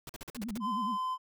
pink noise bursts, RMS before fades -43 dBFS, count 8, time 0.07-0.577 s, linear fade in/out 2 ms, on 24 ms, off 45 ms
sine tone with vibrato, 220 Hz, A3, in tune, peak -35 dBFS, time 0.35-0.98 s, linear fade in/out 50 ms, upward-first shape sine, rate 9.6 Hz, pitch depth 200 cents each way
triangle tone, 1026 Hz, C6, 34 cents flat, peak -29 dBFS, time 0.6-1.18 s, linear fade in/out 50 ms
effects none

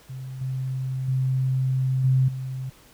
sine tone with level steps, 130.81 Hz, C3, in tune, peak -32 / -25 / -20 / -16 / -28 dBFS, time 0.09-2.7 s, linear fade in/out 10 ms, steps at 0.41 / 1.08 / 2.04 / 2.28 s, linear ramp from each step 5 ms, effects pink hiss -53 dBFS RMS until 2.93 s

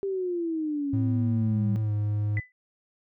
sine exponential sweep, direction down, 397.8 to 195.7 Hz, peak -26 dBFS, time 0.03-1.76 s, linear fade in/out 0 ms
triangle tone with pitch glide, 109.7 to 104.63 Hz, A2 to G#2, -5 to +13 cents, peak -22 dBFS, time 0.93-2.4 s, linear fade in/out 5 ms, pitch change -82 cents, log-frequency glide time 1.79-1.92 s
sine tone with exponential decay, 2000 Hz, B6, 21 cents sharp, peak -27 dBFS, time 2.37-2.52 s, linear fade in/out 1 ms, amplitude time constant 31 ms
effects none

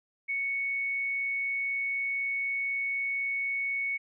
sine tone, 2219 Hz, C#7, 1 cent sharp, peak -28 dBFS, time 0.28-3.98 s, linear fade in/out 20 ms, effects none

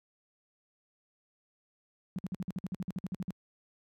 sine tone bursts, 185 Hz, F#3, in tune, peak -32 dBFS, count 15, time 2.16-3.306 s, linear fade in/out 0 ms, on 26 ms, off 54 ms, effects high-pass 60 Hz 12 dB/octave

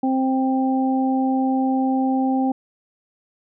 harmonic tone, 262.9 Hz, C4, 8 cents sharp, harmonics 1 / 2 / 3, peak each -18 / -30 / -24 dBFS, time 0.03-2.52 s, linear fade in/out 5 ms, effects none

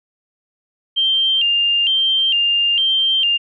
sine tone with vibrato, 2971 Hz, F#7, 6 cents sharp, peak -13 dBFS, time 0.96-3.38 s, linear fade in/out 20 ms, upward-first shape square, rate 1.1 Hz, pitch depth 100 cents each way, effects none

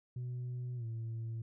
sine tone with pitch glide, 124 to 113.71 Hz, B2 to A#2, +7 to -43 cents, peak -35 dBFS, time 0.16-1.42 s, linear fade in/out 5 ms, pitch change -150 cents, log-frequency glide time 0.76-0.85 s, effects tanh soft clip ceiling -36 dBFS

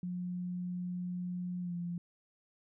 sine tone with pitch glide, 179 to 173.5 Hz, F3 to F3, +43 to -11 cents, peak -35 dBFS, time 0.03-1.98 s, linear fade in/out 2 ms, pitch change -54 cents, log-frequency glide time 1.61-1.74 s, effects none

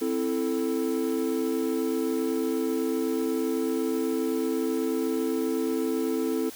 triangle chord, A minor, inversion first, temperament equal, 261.6 / 329.6 / 440 Hz, C4 / E4 / A4, 0 / 0 / 0 cents, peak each -27 dBFS, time 0.01-6.5 s, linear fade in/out 10 ms, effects white hiss -44 dBFS RMS until 6.55 s

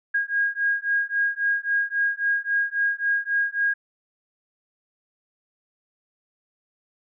sine beating tone pair, 1631 / 1634.7 Hz, G#6 / G#6, -32 / -28 cents, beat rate 3.7 Hz, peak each -24 dBFS, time 0.14-3.74 s, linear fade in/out 10 ms, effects none

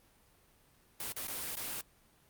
white noise with dropouts, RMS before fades -39 dBFS, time 1-1.81 s, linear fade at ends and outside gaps 2 ms, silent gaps 1.123-1.164 / 1.271-1.28 / 1.555-1.568 s, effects pink hiss -66 dBFS RMS until 2.29 s + Opus 32 kbps

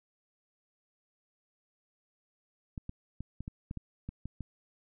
clicks, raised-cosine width 5 ms, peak -26 dBFS, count 10, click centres 2.778 / 2.894 / 3.206 / 3.406 / 3.479 / 3.711 / 3.773 / 4.09 / 4.256 / 4.407 s, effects none

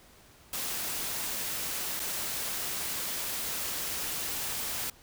white noise with dropouts, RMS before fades -34 dBFS, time 0.53-4.9 s, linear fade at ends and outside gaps 2 ms, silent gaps 1.995-2 s, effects pink hiss -57 dBFS RMS until 5.02 s

